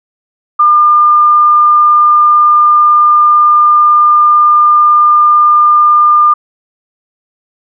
sine tone, 1203 Hz, D6, 41 cents sharp, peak -3 dBFS, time 0.59-6.34 s, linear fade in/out 10 ms, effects none

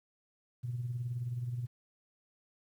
sine tone with tremolo, 121.5 Hz, B2, 28 cents flat, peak -31 dBFS, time 0.63-1.67 s, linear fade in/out 20 ms, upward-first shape sine, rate 19 Hz, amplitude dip 55%, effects tanh soft clip ceiling -27 dBFS + 11-bit

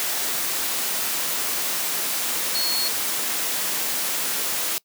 sine tone in noise, 4334 Hz, C#8, 40 cents flat, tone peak -23 dBFS, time 2.55-2.88 s, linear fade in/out 0 ms, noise white, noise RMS -25 dBFS, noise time 0-4.78 s, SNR -1 dB, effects noise-tail reverb RT60 0.1 s tail -23 dB re dry + high-pass 200 Hz 12 dB/octave

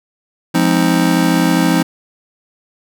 square chord, F minor seventh, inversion none, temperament just, 174.61 / 209.5 / 261.9 / 314.3 Hz, F3 / Ab3 / C4 / Eb4, 0 / +15 / +2 / +18 cents, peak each -16 / -21 / -17 / -17 dBFS, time 0.54-1.83 s, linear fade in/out 10 ms, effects none

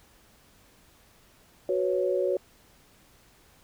sine chord, F# suspended fourth, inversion none, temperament just, 370 / 493.3 / 555 Hz, F#4 / B4 / C#5, 0 / -2 / +2 cents, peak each -27 / -30 / -27 dBFS, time 1.69-2.37 s, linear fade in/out 2 ms, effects pink hiss -59 dBFS RMS until 3.63 s

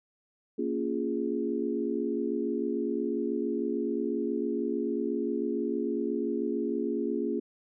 sine chord, Bb minor seventh, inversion none, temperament equal with one note detuned, 233.1 / 280.2 / 349.2 / 415.3 Hz, Bb3 / Db4 / F4 / Ab4, 0 / +19 / 0 / 0 cents, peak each -33 dBFS, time 0.58-7.4 s, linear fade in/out 10 ms, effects none

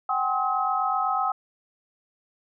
sine tone cluster, 758 / 806 / 1056 / 1277 Hz, F#5 / G5 / C6 / D#6, +42 / +48 / +16 / +45 cents, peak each -27 / -29 / -33 / -25 dBFS, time 0.09-1.32 s, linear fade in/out 5 ms, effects none

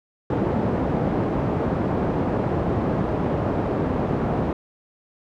pink band-pass noise, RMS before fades -23 dBFS, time 0.3-4.53 s, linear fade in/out 2 ms, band 100 to 700 Hz, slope 12 dB/octave, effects none

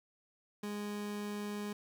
30% pulse tone, 206.8 Hz, G#3, 7 cents flat, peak -35 dBFS, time 0.63-1.73 s, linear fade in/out 5 ms, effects 11-bit

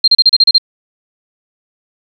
sine tone bursts, 4186 Hz, C8, in tune, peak -3 dBFS, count 8, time 0.04-0.582 s, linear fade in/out 5 ms, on 38 ms, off 34 ms, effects none

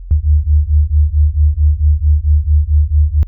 sine beating tone pair, 72.9 / 77.4 Hz, D2 / D#2, -12 / -9 cents, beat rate 4.5 Hz, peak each -11 dBFS, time 0.11-3.23 s, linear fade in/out 0 ms, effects added 43 Hz sine -26 dBFS peak until 3.27 s

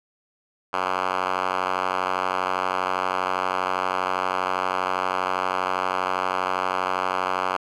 5% pulse tone with band-pass filter, 92.5 Hz, F#2, in tune, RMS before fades -25 dBFS, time 0.73-7.57 s, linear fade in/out 5 ms, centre 1300 Hz, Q 1.5, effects none

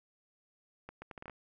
accelerating click train, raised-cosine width 0.5 ms, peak -30 dBFS, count 8, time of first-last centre 0.89-1.298 s, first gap 130 ms, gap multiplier 0.71, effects none

